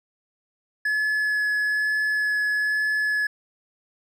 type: tone with vibrato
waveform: triangle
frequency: 1706 Hz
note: G#6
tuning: 46 cents sharp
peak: -19 dBFS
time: 0.85-3.27 s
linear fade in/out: 5 ms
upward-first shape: sine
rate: 1.1 Hz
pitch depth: 8 cents each way
effects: none